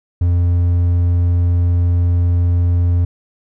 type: tone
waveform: triangle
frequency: 87.31 Hz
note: F2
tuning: in tune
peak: -9 dBFS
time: 0.21-3.05 s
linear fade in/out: 5 ms
effects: none